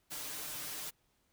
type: noise with comb filter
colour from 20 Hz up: white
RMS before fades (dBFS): -42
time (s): 0.1-0.91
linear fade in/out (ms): 20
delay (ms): 6.6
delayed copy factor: +1
effects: pink hiss -75 dBFS RMS until 1.32 s